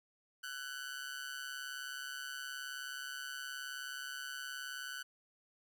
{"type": "tone with amplitude modulation", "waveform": "sawtooth", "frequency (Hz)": 1500, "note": "F#6", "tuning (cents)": 23, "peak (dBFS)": -35, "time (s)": [0.43, 5.03], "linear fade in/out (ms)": 10, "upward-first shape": "sine", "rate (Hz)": 139, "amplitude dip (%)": 75, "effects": []}